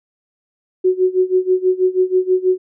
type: tone with tremolo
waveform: sine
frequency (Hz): 370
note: F#4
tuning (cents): 0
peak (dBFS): -9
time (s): 0.84-2.58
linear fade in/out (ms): 10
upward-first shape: sine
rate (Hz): 6.2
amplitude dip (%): 90
effects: none